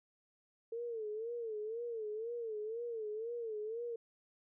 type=tone with vibrato; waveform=sine; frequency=448.8 Hz; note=A4; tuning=34 cents sharp; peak=-38 dBFS; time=0.72-3.96 s; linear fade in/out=5 ms; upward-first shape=sine; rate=2 Hz; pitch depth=110 cents each way; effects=none